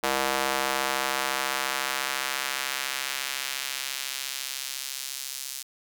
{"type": "tone with high-pass filter sweep", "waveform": "square", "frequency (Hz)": 67.1, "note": "C2", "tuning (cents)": 44, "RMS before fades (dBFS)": -30, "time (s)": [0.03, 5.63], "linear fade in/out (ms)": 10, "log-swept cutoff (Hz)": [590, 5600], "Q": 0.79, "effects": []}